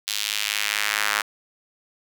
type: tone with high-pass filter sweep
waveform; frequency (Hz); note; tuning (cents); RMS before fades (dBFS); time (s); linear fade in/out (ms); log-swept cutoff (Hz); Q
square; 52.3; G#1; +13; -25; 0.07-1.22; 10; 3700 to 1400; 1.5
effects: none